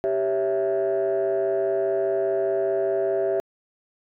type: chord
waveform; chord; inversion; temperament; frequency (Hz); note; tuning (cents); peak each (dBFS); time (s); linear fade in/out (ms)
sine; C# diminished; second; equal; 392 / 554.4 / 659.3; G4 / C#5 / E5; 0 / 0 / 0; -22 / -27 / -23; 0.04-3.4; 0
effects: tanh soft clip ceiling -16 dBFS